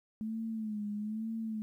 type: tone with vibrato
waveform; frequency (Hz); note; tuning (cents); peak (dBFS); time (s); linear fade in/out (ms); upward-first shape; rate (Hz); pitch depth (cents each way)
sine; 215.9; A3; -33; -34; 0.21-1.62; 0; sine; 1.1; 73
effects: 12-bit

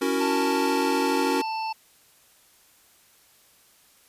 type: chord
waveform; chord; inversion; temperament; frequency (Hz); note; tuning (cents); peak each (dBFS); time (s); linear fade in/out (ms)
square; F# dominant seventh; second; equal; 277.2 / 329.6 / 370 / 466.2; C#4 / E4 / F#4 / A#4; 0 / 0 / 0 / 0; -27 / -32 / -28 / -30; 0.01-1.42; 10
type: harmonic tone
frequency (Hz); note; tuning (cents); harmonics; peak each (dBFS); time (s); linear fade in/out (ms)
886; A5; +12; 1 / 3 / 5 / 6; -27 / -37 / -41 / -43; 0.2-1.73; 10
effects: white hiss -58 dBFS RMS until 4.08 s + resampled to 32000 Hz

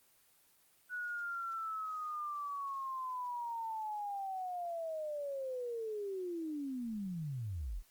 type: linear sweep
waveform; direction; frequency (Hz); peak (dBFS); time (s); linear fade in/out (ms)
sine; down; 1480 to 30.87; -37; 0.89-7.83; 50
effects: white hiss -68 dBFS RMS until 7.9 s + Opus 24 kbps

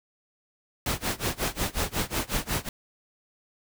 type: noise with tremolo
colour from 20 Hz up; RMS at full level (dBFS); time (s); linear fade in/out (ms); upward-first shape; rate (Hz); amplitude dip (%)
pink; -26; 0.86-2.69; 2; sine; 5.5; 95
effects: none

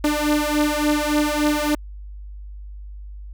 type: beating tone pair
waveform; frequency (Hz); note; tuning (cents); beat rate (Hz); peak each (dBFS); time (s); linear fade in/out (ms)
sawtooth; 296.4 / 299.9; D4 / D4; +16 / +36; 3.5; -17; 0.04-1.75; 5
effects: added 50 Hz sine -33 dBFS peak until 3.33 s

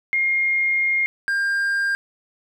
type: tone pair in turn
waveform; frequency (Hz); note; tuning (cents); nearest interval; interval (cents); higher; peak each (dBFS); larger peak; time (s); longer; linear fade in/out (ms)
sine / triangle; 2131 / 1600.2; C7 / G6; +31 / +35; perfect fourth; 496; first; -17 / -17; neither; 0.13-1.06 / 1.28-1.95; first; 0
effects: none

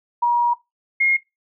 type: tone pair in turn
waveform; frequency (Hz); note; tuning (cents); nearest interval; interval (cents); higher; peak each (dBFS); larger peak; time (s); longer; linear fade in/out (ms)
sine; 955 / 2144; A#5 / C7; +42 / +42; octave + major second; 1400; second; -14 / -14; neither; 0.22-0.54 / 1-1.17; first; 10
effects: noise-tail reverb RT60 0.2 s tail -19 dB re dry

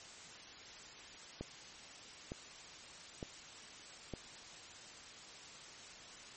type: click train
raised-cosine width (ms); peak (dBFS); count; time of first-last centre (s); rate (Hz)
2; -28; 4; 1.41-4.137; 1.1
effects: white hiss -53 dBFS RMS until 6.36 s + MP3 32 kbps

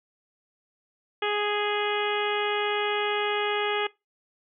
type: harmonic tone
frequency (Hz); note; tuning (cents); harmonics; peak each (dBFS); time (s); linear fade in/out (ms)
415.3; G#4; 0; 1 / 2 / 3 / 4 / 5 / 6 / 7 / 8; -28 / -31 / -33 / -34 / -35 / -36 / -36 / -37; 1.22-3.87; 5
effects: noise-tail reverb RT60 0.2 s tail -20 dB re dry

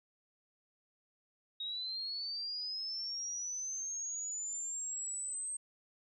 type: linear sweep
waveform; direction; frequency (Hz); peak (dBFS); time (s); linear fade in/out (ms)
sine; up; 3759 to 8372; -37; 1.6-5.57; 5
effects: 13-bit

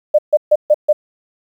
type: tone bursts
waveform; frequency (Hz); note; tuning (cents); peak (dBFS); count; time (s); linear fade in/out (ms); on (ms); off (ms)
sine; 601; D5; +40; -6; 5; 0.14-0.93; 10; 46; 140
effects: 8-bit

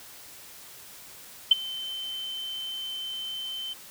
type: tone with ADSR envelope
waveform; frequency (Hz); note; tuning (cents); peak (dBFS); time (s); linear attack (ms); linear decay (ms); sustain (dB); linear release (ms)
sine; 3083; G7; -29; -10; 1.51-3.74; 6; 19; -22; 16
effects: white hiss -47 dBFS RMS until 3.9 s

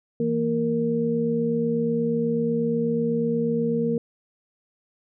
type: tone cluster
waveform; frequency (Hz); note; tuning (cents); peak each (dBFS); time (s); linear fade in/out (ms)
sine; 163.1 / 231.3 / 464.8; E3 / A#3 / A#4; -18 / -13 / -5; -29 / -24 / -24; 0.2-3.98; 2
effects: none

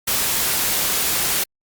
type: noise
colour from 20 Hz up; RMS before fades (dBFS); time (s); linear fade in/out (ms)
white; -20; 0.07-1.44; 10
effects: Opus 48 kbps

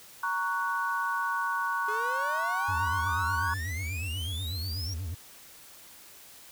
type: chord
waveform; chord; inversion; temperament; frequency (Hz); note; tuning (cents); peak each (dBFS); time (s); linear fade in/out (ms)
sine; F# major; first; equal with one note detuned; 932.3 / 1116.4 / 1480; A#5 / C#6 / F#6; 0 / +12 / 0; -33 / -31 / -31; 0.23-3.54; 5
type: exponential sweep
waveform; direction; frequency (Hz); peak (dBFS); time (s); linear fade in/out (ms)
45% pulse; up; 415.3 to 5700; -36; 1.88-4.94; 5
type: tone with vibrato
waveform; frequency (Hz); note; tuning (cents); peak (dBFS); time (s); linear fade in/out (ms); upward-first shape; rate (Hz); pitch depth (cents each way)
triangle; 87.31; F2; 0; -30; 2.68-5.15; 10; sine; 8.2; 200
effects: white hiss -51 dBFS RMS until 6.51 s

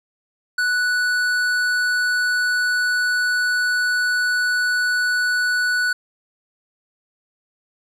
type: tone with tanh clipping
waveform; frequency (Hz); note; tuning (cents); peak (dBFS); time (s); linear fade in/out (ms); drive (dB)
sine; 1480; F#6; 0; -19; 0.58-5.93; 5; 13
effects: none

